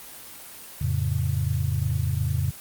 sine chord, F augmented, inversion none, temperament equal, 87.31 / 110 / 138.59 Hz, F2 / A2 / C#3, 0 / 0 / 0 cents, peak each -26 / -27 / -26 dBFS, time 0.81-2.51 s, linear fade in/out 5 ms, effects white hiss -42 dBFS RMS until 2.6 s + Opus 24 kbps

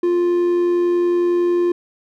triangle tone with amplitude modulation, 350.1 Hz, F4, 4 cents sharp, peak -11 dBFS, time 0.03-1.72 s, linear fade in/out 5 ms, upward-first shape sine, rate 91 Hz, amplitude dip 25%, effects none

